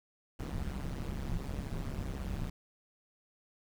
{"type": "noise with amplitude modulation", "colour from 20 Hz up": "brown", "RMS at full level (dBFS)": -33, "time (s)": [0.39, 2.5], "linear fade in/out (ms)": 5, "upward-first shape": "sine", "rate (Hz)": 137, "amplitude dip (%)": 100, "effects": []}